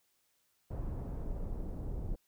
brown noise with low-pass filter sweep, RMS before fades -38 dBFS, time 0.7-2.16 s, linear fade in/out 10 ms, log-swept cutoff 890 to 520 Hz, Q 0.87, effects white hiss -75 dBFS RMS until 2.27 s

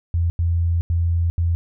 sine tone bursts at uneven times, 84.8 Hz, E2, 50 cents sharp, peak -16 dBFS, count 4, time 0.14-0.3 / 0.39-0.81 / 0.9-1.3 / 1.38-1.55 s, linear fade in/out 0 ms, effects none

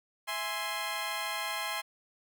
15% pulse chord, E augmented, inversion none, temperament equal, 659.3 / 830.6 / 1046.5 Hz, E5 / G#5 / B#5, 0 / 0 / 0 cents, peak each -34 / -31 / -29 dBFS, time 0.27-1.82 s, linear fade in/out 20 ms, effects none

